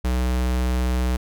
square tone, 62.5 Hz, B1, 21 cents sharp, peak -20 dBFS, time 0.04-1.17 s, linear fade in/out 10 ms, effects none

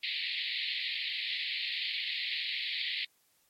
white band-pass noise, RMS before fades -35 dBFS, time 0.03-3.05 s, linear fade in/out 5 ms, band 1900 to 4400 Hz, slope 96 dB/octave, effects white hiss -70 dBFS RMS until 3.49 s + MP3 64 kbps

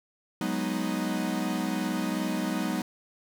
45% pulse chord, G# minor seventh, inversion third, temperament equal, 185 / 207.7 / 246.9 / 311.1 Hz, F#3 / G#3 / B3 / D#4, 0 / 0 / 0 / 0 cents, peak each -33 dBFS, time 0.41-2.82 s, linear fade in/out 2 ms, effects none

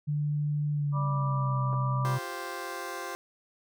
sine tone with pitch glide, 147.8 to 129.41 Hz, D3 to C3, +11 to -19 cents, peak -26 dBFS, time 0.07-2.19 s, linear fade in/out 20 ms, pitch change -230 cents, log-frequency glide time 0.73-1.6 s
harmonic tone, 196 Hz, G3, in tune, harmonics 1 / 3 / 5 / 6, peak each -44 / -42 / -36 / -34 dBFS, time 0.92-2.19 s, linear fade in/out 50 ms
clicks, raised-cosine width 1 ms, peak -29 dBFS, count 2, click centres 1.73 / 1.741 s
15% pulse chord, F suspended second, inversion none, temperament just, 349.2 / 392.9 / 523.8 Hz, F4 / G4 / C5, 0 / +4 / +2 cents, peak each -34 dBFS, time 2.05-3.15 s, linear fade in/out 0 ms
effects none

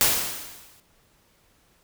white noise with exponential decay, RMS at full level -17 dBFS, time 0.01-0.8 s, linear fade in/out 0 ms, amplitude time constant 170 ms, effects pink hiss -62 dBFS RMS until 1.83 s

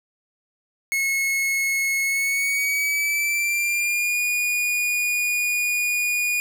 45% pulse tone with pitch glide, 2181 to 2448 Hz, C#7 to D#7, -29 to -29 cents, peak -20 dBFS, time 0.92-6.4 s, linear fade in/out 0 ms, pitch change +200 cents, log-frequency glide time 2.03-4.21 s, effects none

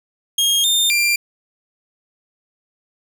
sawtooth tone with pitch steps, 3247 / 3624 / 2378 Hz, G#7 / A#7 / D7, -40 / -50 / +21 cents, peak -11 dBFS, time 0.38-1.16 s, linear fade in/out 5 ms, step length 260 ms, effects none

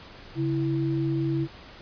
sine tone pair together, 138.58 / 329.6 Hz, C#3 / E4, 0 / 0 cents, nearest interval octave + minor third, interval 1500 cents, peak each -26 dBFS, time 0.35-1.48 s, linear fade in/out 50 ms, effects pink hiss -46 dBFS RMS until 1.81 s + resampled to 11025 Hz

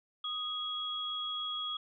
sine tone pair together, 1244.5 / 3319 Hz, D#6 / G#7, 0 / -2 cents, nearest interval octave + perfect fourth, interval 1698 cents, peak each -40 / -35 dBFS, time 0.24-1.77 s, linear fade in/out 5 ms, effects none

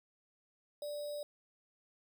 sine tone with sample-and-hold, 587.3 Hz, D5, in tune, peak -38 dBFS, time 0.82-1.23 s, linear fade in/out 2 ms, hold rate 4410 Hz, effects none

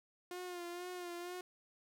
sawtooth tone with vibrato, 354.3 Hz, F4, 25 cents sharp, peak -39 dBFS, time 0.31-1.41 s, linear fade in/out 2 ms, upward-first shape sine, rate 2.1 Hz, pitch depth 41 cents each way, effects none

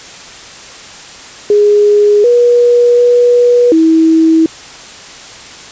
sine tone with pitch steps, 414.4 / 482.2 / 485.4 / 322.8 Hz, G#4 / B4 / B4 / E4, -4 / -41 / -30 / -36 cents, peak -4 dBFS, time 1.5-4.46 s, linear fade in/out 2 ms, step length 740 ms, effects white hiss -31 dBFS RMS until 5.71 s + resampled to 16000 Hz

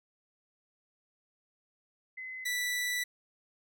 sine / sawtooth tone pair in turn, 2038 / 1970.9 Hz, C7 / B6, -46 / -4 cents, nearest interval minor second, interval 58 cents, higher first, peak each -39 / -27 dBFS, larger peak second, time 2.17-2.45 / 2.45-3.04 s, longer second, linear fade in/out 10 ms, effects none

